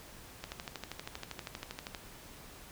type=click train; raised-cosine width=0.2 ms; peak=-22 dBFS; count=20; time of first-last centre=0.44-1.948 s; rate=12.6 Hz; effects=pink hiss -52 dBFS RMS until 2.71 s